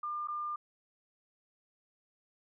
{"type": "tone with dropouts", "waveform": "sine", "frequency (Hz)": 1200, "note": "D6", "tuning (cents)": 37, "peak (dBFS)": -34, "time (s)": [0.03, 0.56], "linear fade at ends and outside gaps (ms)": 5, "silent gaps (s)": [0.274, 0.283], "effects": []}